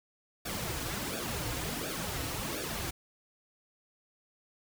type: noise with flanger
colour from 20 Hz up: pink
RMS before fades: -36 dBFS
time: 0.45-2.91 s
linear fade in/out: 10 ms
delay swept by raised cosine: 0.97 to 5.17 ms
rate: 1.4 Hz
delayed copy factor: -0.75
effects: none